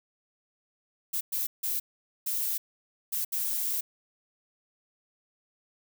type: noise bursts at uneven times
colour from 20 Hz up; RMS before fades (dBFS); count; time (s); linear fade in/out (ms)
violet; -30; 6; 1.13-1.21 / 1.32-1.47 / 1.63-1.8 / 2.26-2.58 / 3.12-3.25 / 3.32-3.81; 10
effects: none